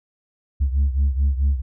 sine beating tone pair, 67.9 / 72.5 Hz, C#2 / D2, -35 / -22 cents, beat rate 4.6 Hz, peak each -16 / -20 dBFS, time 0.6-1.62 s, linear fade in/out 20 ms, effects tanh soft clip ceiling -13 dBFS

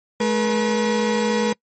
35% pulse tone pair together, 213.8 / 480 Hz, A3 / B4, -49 / -49 cents, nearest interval octave + major second, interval 1400 cents, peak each -19 dBFS, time 0.2-1.53 s, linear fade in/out 5 ms, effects noise-tail reverb RT60 0.1 s tail -26 dB re dry + MP3 32 kbps

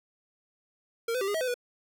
square tone with pitch steps, 461.1 / 506 / 390.6 / 409.5 / 642 / 509 / 488.6 Hz, A#4 / B4 / G4 / G#4 / E5 / C5 / B4, -19 / +42 / -6 / -24 / -46 / -48 / -19 cents, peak -28 dBFS, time 1.08-1.542 s, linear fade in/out 5 ms, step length 66 ms, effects none

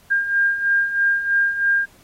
sine beating tone pair, 1604 / 1607.1 Hz, G6 / G6, +39 / +43 cents, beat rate 3.1 Hz, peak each -23 / -17 dBFS, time 0.1-1.86 s, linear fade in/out 20 ms, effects pink hiss -53 dBFS RMS until 2.03 s + AAC 48 kbps

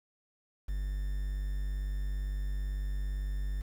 triangle tone with quantisation, 48.91 Hz, G1, 3 cents flat, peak -29 dBFS, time 0.68-3.62 s, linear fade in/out 10 ms, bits 9, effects none

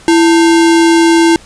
sine tone with sample-and-hold, 332.2 Hz, E4, 13 cents sharp, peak -4 dBFS, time 0.08-1.36 s, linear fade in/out 0 ms, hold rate 1225 Hz, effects pink hiss -38 dBFS RMS until 1.45 s + resampled to 22050 Hz

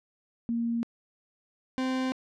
sine / 40% pulse tone pair in turn, 233.1 / 259.3 Hz, A#3 / C4, 0 / -15 cents, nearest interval major second, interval 185 cents, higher second, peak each -26 dBFS, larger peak neither, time 0.49-0.83 / 1.78-2.12 s, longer neither, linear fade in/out 0 ms, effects low-pass 5000 Hz 12 dB/octave

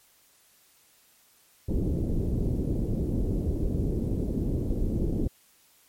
pink low-pass noise, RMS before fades -27 dBFS, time 1.68-5.28 s, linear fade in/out 10 ms, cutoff 400 Hz, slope 24 dB/octave, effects white hiss -61 dBFS RMS until 5.88 s + MP3 64 kbps

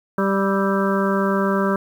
harmonic tone with a mistuned harmonic, 196 Hz, G3, in tune, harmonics 1 / 2 / 3 / 5 / 6 / 7 / 8, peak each -20 / -23 / -25 / -27 / -28 / -28 / -29 dBFS, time 0.18-1.76 s, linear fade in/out 2 ms, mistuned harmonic 7, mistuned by -58 cents, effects 8-bit

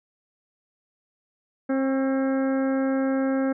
harmonic tone with a mistuned harmonic, 267.3 Hz, C4, 37 cents sharp, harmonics 1 / 2 / 3 / 4 / 5 / 6 / 7 / 8, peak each -22 / -27 / -37 / -44 / -38 / -38 / -48 / -47 dBFS, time 1.69-3.53 s, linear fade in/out 10 ms, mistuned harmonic 4, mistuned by +42 cents, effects none

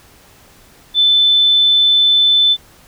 sine tone, 3520 Hz, A7, in tune, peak -8 dBFS, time 0.94-2.57 s, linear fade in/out 50 ms, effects pink hiss -46 dBFS RMS until 2.87 s

